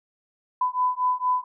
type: beating tone pair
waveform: sine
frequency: 1000 / 1004.3 Hz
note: B5 / B5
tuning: +21 / +29 cents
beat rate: 4.3 Hz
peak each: -24 dBFS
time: 0.61-1.44 s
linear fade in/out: 5 ms
effects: none